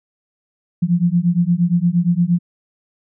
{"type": "beating tone pair", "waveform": "sine", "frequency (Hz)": [169.6, 178.2], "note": ["E3", "F3"], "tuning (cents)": [50, 35], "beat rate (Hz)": 8.6, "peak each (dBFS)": -16, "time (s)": [0.82, 2.39], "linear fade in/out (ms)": 10, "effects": []}